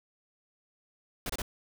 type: noise bursts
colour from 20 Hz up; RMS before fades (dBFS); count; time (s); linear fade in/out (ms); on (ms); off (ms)
pink; -34; 3; 1.26-1.419; 2; 35; 27
effects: none